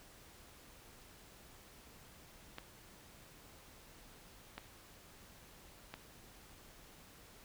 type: clicks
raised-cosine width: 0.3 ms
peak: -28 dBFS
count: 3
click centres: 2.584 / 4.58 / 5.94 s
effects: pink hiss -59 dBFS RMS until 7.44 s